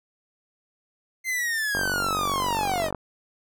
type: linear sweep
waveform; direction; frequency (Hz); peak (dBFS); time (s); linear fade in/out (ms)
45% pulse; down; 2093 to 587.3; -24; 1.24-2.91; 50
type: click train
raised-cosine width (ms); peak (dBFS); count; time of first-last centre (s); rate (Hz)
1; -15; 58; 1.75-2.947; 47.6
effects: none